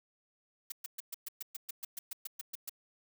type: noise bursts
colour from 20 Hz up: blue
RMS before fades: -40 dBFS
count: 15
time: 0.7-2.695 s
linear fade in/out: 5 ms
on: 21 ms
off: 120 ms
effects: none